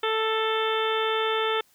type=harmonic tone with a mistuned harmonic; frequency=441.5 Hz; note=A4; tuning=6 cents sharp; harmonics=1 / 2 / 3 / 4 / 5 / 6 / 7 / 8; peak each=-26 / -31 / -29 / -34 / -36 / -37 / -35 / -33 dBFS; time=0.03-1.61 s; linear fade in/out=5 ms; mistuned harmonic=5; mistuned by=-18 cents; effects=white hiss -62 dBFS RMS until 1.74 s